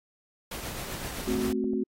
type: noise with tremolo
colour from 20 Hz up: pink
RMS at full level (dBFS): -36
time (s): 0.51-1.53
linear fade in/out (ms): 5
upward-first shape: triangle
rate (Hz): 7.7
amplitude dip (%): 35
type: clicks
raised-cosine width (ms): 2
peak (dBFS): -29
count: 9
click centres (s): 0.886 / 1.205 / 1.355 / 1.395 / 1.43 / 1.467 / 1.5 / 1.642 / 1.735
type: chord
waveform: sine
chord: F# diminished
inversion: first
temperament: equal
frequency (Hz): 220 / 261.6 / 370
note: A3 / C4 / F#4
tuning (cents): 0 / 0 / 0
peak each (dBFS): -30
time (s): 1.27-1.84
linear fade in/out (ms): 10
effects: AAC 48 kbps